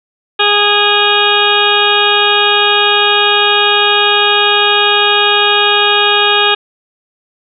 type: harmonic tone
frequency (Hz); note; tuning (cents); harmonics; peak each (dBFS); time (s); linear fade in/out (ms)
412.5; G#4; -12; 1 / 2 / 3 / 4 / 6 / 7 / 8 / 9; -16 / -16 / -16 / -16 / -16 / -16 / -16 / -16; 0.39-6.55; 10
effects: none